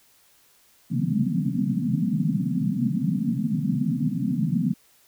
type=band-pass noise; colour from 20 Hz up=white; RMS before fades=-24 dBFS; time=0.9-4.74 s; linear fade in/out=20 ms; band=130 to 260 Hz; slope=96 dB/octave; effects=white hiss -59 dBFS RMS until 5.07 s